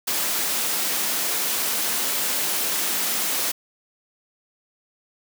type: high-pass noise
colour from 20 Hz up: white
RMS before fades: -24 dBFS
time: 0.07-3.52 s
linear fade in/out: 10 ms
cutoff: 180 Hz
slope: 24 dB/octave
effects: none